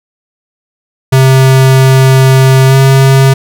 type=tone with pitch glide; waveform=square; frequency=132.3 to 134.53 Hz; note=C3 to C3; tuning=+20 to +49 cents; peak=-3 dBFS; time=1.12-3.34 s; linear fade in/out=10 ms; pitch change=+29 cents; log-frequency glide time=2.67-2.75 s; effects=none